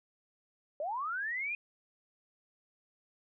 sine linear sweep, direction up, 562 to 2489 Hz, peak -33 dBFS, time 0.8-1.55 s, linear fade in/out 2 ms, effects none

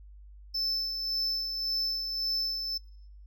triangle tone with tremolo, 5274 Hz, E8, in tune, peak -26 dBFS, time 0.54-2.78 s, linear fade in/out 10 ms, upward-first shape sine, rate 1.8 Hz, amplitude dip 45%, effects noise-tail reverb RT60 0.8 s tail -24 dB re dry + added 50 Hz sine -47 dBFS peak until 3.26 s

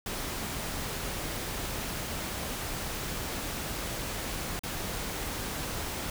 pink noise with dropouts, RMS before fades -35 dBFS, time 0.06-6.1 s, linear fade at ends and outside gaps 2 ms, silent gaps 4.593-4.635 s, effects none

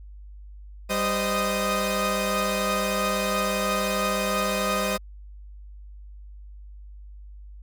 sawtooth tone cluster, 196.5 / 516 / 622 / 1241 Hz, G3 / C5 / D#5 / D#6, +4 / -24 / -1 / -5 cents, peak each -25 dBFS, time 0.89-4.98 s, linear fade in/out 20 ms, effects added 50 Hz sine -40 dBFS peak until 7.62 s

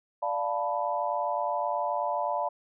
sine chord, B half-diminished seventh, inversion first, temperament equal, 587.3 / 698.5 / 880 / 987.8 Hz, D5 / F5 / A5 / B5, 0 / 0 / 0 / 0 cents, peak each -32 dBFS, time 0.22-2.49 s, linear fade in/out 10 ms, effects none

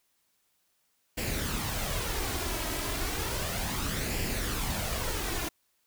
pink noise with flanger, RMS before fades -32 dBFS, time 1.17-5.49 s, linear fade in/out 10 ms, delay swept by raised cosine 0.4 to 3.1 ms, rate 0.33 Hz, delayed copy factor +0.5, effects white hiss -73 dBFS RMS until 5.86 s

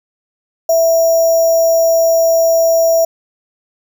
sine tone with sample-and-hold, 659.3 Hz, E5, in tune, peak -8 dBFS, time 0.69-3.05 s, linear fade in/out 5 ms, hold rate 6300 Hz, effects none

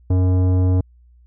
triangle tone with tanh clipping, 92 Hz, F#2, 9 cents flat, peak -15 dBFS, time 0.1-0.81 s, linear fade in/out 5 ms, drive 18 dB, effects added 60 Hz sine -47 dBFS peak until 1.26 s

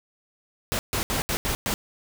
pink noise bursts at uneven times, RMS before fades -26 dBFS, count 6, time 0.72-0.79 / 0.93-1.03 / 1.1-1.22 / 1.29-1.37 / 1.45-1.55 / 1.66-1.74 s, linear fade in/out 0 ms, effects none

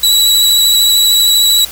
sawtooth tone with vibrato, 3916 Hz, B7, 15 cents flat, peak -4 dBFS, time 0.03-1.65 s, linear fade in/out 5 ms, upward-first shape triangle, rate 13 Hz, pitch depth 18 cents each way, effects added 60 Hz sine -37 dBFS peak until 1.71 s + white hiss -29 dBFS RMS until 1.71 s

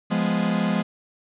45% pulse chord, F diminished, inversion none, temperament equal, 174.61 / 207.7 / 246.9 Hz, F3 / Ab3 / Cb4, 0 / 0 / 0 cents, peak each -25 / -23 / -28 dBFS, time 0.1-0.83 s, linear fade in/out 20 ms, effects resampled to 8000 Hz + 9-bit

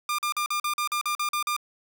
sawtooth tone bursts, 1200 Hz, D6, 37 cents sharp, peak -21 dBFS, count 11, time 0.09-1.565 s, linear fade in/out 2 ms, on 95 ms, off 43 ms, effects none

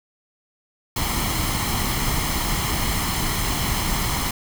pink noise with comb filter, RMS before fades -23 dBFS, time 0.96-4.31 s, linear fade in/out 5 ms, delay 0.96 ms, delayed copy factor +0.55, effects none

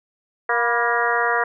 harmonic tone with a mistuned harmonic, 235.7 Hz, A#3, 19 cents sharp, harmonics 2 / 3 / 4 / 5 / 6 / 7 / 8, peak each -25 / -25 / -25 / -25 / -25 / -25 / -25 dBFS, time 0.49-1.44 s, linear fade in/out 5 ms, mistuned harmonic 4, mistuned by +61 cents, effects none

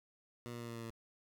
15% pulse tone with pitch steps, 120 / 118.83 / 117.67 / 116.52 / 115.38 / 114.25 Hz, B2 / A#2 / A#2 / A#2 / A#2 / A#2, -49 / +34 / +17 / 0 / -17 / -34 cents, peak -37 dBFS, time 0.46-0.904 s, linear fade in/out 0 ms, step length 74 ms, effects none

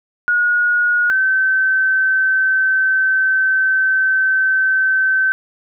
sine tone pair in turn, 1446 / 1538.7 Hz, F#6 / G6, -40 / -33 cents, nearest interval minor second, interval 107 cents, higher second, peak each -12 dBFS, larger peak neither, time 0.28-1.1 / 1.1-5.32 s, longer second, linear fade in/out 0 ms, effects none

